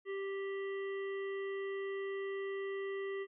harmonic tone, 392 Hz, G4, in tune, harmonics 1 / 3 / 5 / 7 / 8, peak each -37 / -51 / -47 / -59 / -60 dBFS, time 0.05-3.27 s, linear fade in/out 50 ms, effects none

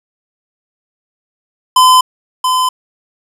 square tone with echo, 1020 Hz, C6, 44 cents flat, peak -5 dBFS, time 1.76-2.01 s, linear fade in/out 5 ms, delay 680 ms, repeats 1, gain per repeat -6 dB, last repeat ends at 2.69 s, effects resampled to 32000 Hz + 7-bit

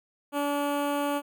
15% pulse tone with notch filter, 287.5 Hz, D4, 37 cents flat, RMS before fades -28 dBFS, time 0.32-1.22 s, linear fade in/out 50 ms, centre 5200 Hz, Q 0.75, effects none

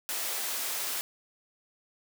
white high-pass noise, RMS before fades -33 dBFS, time 0.09-1.01 s, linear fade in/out 0 ms, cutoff 390 Hz, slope 12 dB/octave, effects none

